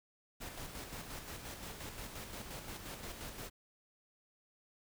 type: noise with tremolo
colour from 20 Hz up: pink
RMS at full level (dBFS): -45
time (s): 0.4-3.5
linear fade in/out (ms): 20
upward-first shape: square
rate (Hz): 5.7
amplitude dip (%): 40
effects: none